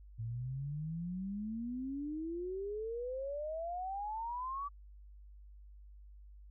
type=exponential sweep; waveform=sine; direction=up; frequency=110 to 1162 Hz; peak=-37 dBFS; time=0.18-4.69 s; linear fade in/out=20 ms; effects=added 50 Hz sine -52 dBFS peak until 6.5 s